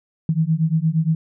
sine beating tone pair, 156.2 / 164.8 Hz, D#3 / E3, +7 / 0 cents, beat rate 8.6 Hz, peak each -19 dBFS, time 0.29-1.15 s, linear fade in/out 2 ms, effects none

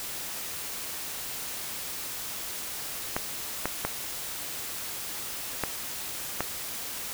clicks, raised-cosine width 0.5 ms, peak -11 dBFS, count 5, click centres 3.165 / 3.656 / 3.85 / 5.637 / 6.406 s, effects white hiss -36 dBFS RMS until 7.13 s

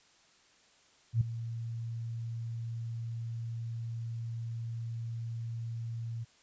sine tone with ADSR envelope, 115.3 Hz, A#2, 19 cents flat, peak -21 dBFS, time 1.13-6.25 s, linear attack 80 ms, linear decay 6 ms, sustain -14 dB, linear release 22 ms, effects white hiss -64 dBFS RMS until 6.42 s + resampled to 16000 Hz

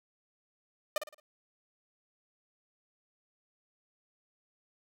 sawtooth tone with echo, 605 Hz, D#5, 49 cents flat, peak -24 dBFS, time 0.96-0.98 s, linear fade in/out 2 ms, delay 55 ms, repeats 4, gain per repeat -8 dB, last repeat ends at 1.2 s, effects none

